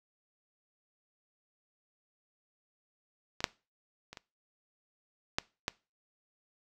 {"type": "clicks", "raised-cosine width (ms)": 0.2, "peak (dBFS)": [-20, -7, -28, -27, -11, -13], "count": 6, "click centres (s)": [3.405, 3.442, 4.13, 4.172, 5.385, 5.681], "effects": ["noise-tail reverb RT60 0.3 s tail -22 dB re dry"]}